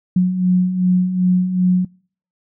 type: beating tone pair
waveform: sine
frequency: 180.1 / 182.7 Hz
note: F#3 / F#3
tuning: -46 / -22 cents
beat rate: 2.6 Hz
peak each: -20 / -13 dBFS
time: 0.16-1.85 s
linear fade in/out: 5 ms
effects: noise-tail reverb RT60 0.5 s tail -26 dB re dry